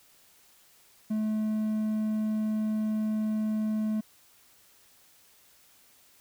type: tone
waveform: triangle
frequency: 215.8 Hz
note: A3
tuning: 33 cents flat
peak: -24 dBFS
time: 1.1-4.01 s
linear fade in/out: 10 ms
effects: white hiss -60 dBFS RMS until 6.2 s